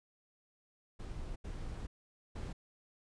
brown noise bursts at uneven times, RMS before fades -42 dBFS, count 3, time 0.99-1.36 / 1.44-1.87 / 2.35-2.53 s, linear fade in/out 10 ms, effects resampled to 22050 Hz

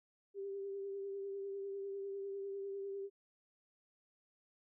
sine tone with vibrato, 394.9 Hz, G4, 13 cents sharp, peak -40 dBFS, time 0.34-3.1 s, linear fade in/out 50 ms, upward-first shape sine, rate 10 Hz, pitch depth 23 cents each way, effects none

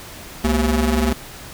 30% pulse ring-modulated tone, 151.2 Hz, D#3, 49 cents flat, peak -10 dBFS, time 0.44-1.13 s, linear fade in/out 5 ms, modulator 86 Hz, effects pink hiss -37 dBFS RMS until 1.53 s

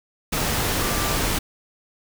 sine tone in noise, 1179 Hz, D6, 6 cents sharp, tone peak -32 dBFS, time 0.81-1.16 s, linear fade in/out 10 ms, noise pink, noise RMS -23 dBFS, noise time 0.32-1.39 s, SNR -12 dB, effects none

